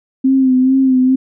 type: tone with vibrato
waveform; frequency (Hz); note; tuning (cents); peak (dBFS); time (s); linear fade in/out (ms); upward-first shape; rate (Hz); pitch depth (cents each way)
sine; 261.2; C4; -3; -8; 0.24-1.16; 10; sine; 2.3; 41
effects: none